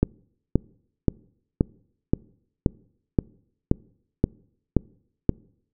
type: click train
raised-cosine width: 3 ms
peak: -4 dBFS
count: 11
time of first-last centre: 0.03-5.293 s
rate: 1.9 Hz
effects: noise-tail reverb RT60 0.7 s tail -26 dB re dry